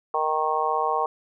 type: harmonic tone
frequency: 155.56 Hz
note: D#3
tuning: in tune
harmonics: 3 / 4 / 5 / 6 / 7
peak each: -29 / -31 / -26 / -28 / -26 dBFS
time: 0.14-1.06 s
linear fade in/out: 2 ms
effects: none